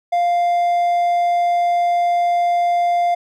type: tone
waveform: triangle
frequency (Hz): 698.5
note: F5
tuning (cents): 0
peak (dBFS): -12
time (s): 0.12-3.15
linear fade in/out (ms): 10
effects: none